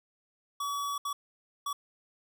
square tone bursts at uneven times, 1137 Hz, C#6, 44 cents sharp, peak -32 dBFS, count 3, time 0.6-0.98 / 1.05-1.13 / 1.66-1.73 s, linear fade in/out 5 ms, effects none

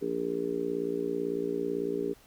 harmonic tone, 58 Hz, A#1, 8 cents flat, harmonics 3 / 4 / 5 / 6 / 7 / 8, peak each -42 / -42 / -35 / -41 / -31 / -37 dBFS, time 0.01-2.14 s, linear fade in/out 20 ms, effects pink hiss -59 dBFS RMS until 2.26 s

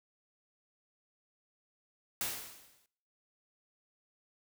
white noise with exponential decay, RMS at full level -33 dBFS, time 2.21-2.86 s, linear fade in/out 1 ms, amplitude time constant 140 ms, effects noise-tail reverb RT60 0.8 s tail -24 dB re dry

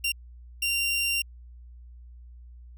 sawtooth tone bursts at uneven times, 2769 Hz, F7, 15 cents flat, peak -21 dBFS, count 2, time 0.04-0.12 / 0.62-1.22 s, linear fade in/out 5 ms, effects added 60 Hz sine -44 dBFS peak until 2.77 s

